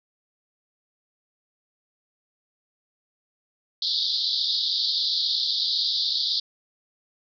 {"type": "band-pass noise", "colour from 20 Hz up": "white", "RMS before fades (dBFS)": -25, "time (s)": [3.82, 6.4], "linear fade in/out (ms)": 5, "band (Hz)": [3500, 4900], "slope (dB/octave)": 96, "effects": []}